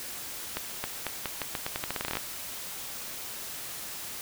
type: accelerating click train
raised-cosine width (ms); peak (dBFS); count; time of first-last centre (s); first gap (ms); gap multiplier
0.3; -14; 18; 0.57-2.17; 270; 0.84
effects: white hiss -39 dBFS RMS until 4.21 s